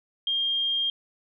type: tone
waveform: sine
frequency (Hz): 3213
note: G7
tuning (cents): +42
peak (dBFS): -23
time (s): 0.27-0.9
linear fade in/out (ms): 2
effects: none